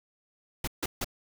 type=noise bursts; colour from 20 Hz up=pink; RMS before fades=-31 dBFS; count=3; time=0.64-1.045 s; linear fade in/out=5 ms; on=35 ms; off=150 ms; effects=none